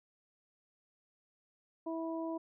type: harmonic tone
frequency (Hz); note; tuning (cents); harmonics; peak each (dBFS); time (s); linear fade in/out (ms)
326.9; E4; -14; 1 / 2 / 3; -37 / -41 / -45; 1.86-2.38; 10
effects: none